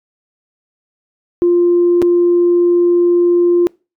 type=tone with dropouts; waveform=sine; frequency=349.2 Hz; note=F4; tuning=in tune; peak=-7 dBFS; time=1.42-3.67 s; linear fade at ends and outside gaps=0 ms; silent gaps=2.018-2.024 s; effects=noise-tail reverb RT60 0.3 s tail -26 dB re dry + tanh soft clip ceiling -4 dBFS